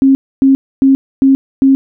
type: tone bursts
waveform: sine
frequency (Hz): 269.8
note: C#4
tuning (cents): -47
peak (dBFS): -4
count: 5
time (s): 0.02-1.75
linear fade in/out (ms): 0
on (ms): 130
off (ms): 270
effects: none